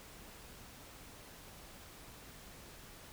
silence, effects pink hiss -54 dBFS RMS until 3.12 s

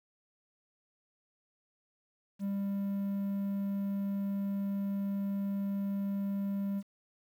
triangle tone, 198.5 Hz, G3, 22 cents sharp, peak -29 dBFS, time 2.39-6.83 s, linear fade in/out 50 ms, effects 10-bit

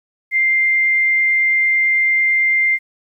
sine tone, 2097 Hz, C7, 3 cents sharp, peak -12 dBFS, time 0.31-2.79 s, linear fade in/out 50 ms, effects 9-bit

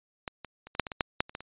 clicks, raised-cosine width 0.3 ms, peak -18 / -24 / -28 / -26 / -6 / -20 / -20 / -8 / -8 / -29 / -19 / -27 dBFS, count 12, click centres 0.278 / 0.447 / 0.67 / 0.751 / 0.797 / 0.868 / 0.918 / 1.008 / 1.205 / 1.295 / 1.351 / 1.406 s, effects resampled to 8000 Hz

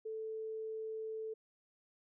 sine tone, 440 Hz, A4, in tune, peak -39 dBFS, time 0.05-1.34 s, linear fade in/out 10 ms, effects none

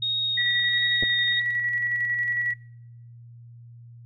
sine tone with vibrato, 3724 Hz, A#7, 2 cents flat, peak -23 dBFS, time 0.02-1.4 s, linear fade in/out 5 ms, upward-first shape triangle, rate 1.5 Hz, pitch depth 15 cents each way
sine tone with tremolo, 1934 Hz, B6, 37 cents flat, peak -22 dBFS, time 0.37-2.54 s, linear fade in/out 10 ms, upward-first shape square, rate 11 Hz, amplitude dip 30%
clicks, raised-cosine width 2 ms, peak -19 dBFS, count 2, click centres 1.026 / 1.035 s
effects noise-tail reverb RT60 0.8 s tail -24 dB re dry + added 118 Hz sine -43 dBFS peak until 4.05 s

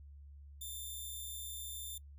5% pulse tone, 3573 Hz, A7, 26 cents sharp, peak -35 dBFS, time 0.61-1.98 s, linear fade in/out 5 ms, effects noise-tail reverb RT60 0.1 s tail -24 dB re dry + added 71 Hz sine -51 dBFS peak until 2.18 s

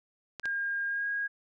clicks, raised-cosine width 0.2 ms, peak -22 dBFS, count 2, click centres 0.397 / 0.456 s
sine tone with pitch glide, 1614 to 1637.5 Hz, G#6 to G#6, -50 to -25 cents, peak -29 dBFS, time 0.43-1.28 s, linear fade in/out 20 ms, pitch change +25 cents, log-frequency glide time 0.87-1.07 s
effects none

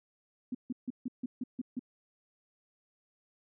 sine tone bursts, 250 Hz, B3, 21 cents sharp, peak -32 dBFS, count 8, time 0.52-1.794 s, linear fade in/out 5 ms, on 28 ms, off 150 ms, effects none

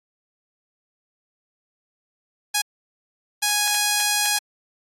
5% pulse tone bursts at uneven times, 830 Hz, G#5, 1 cent flat, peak -7 dBFS, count 2, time 2.54-2.62 / 3.42-4.39 s, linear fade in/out 10 ms, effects AAC 64 kbps

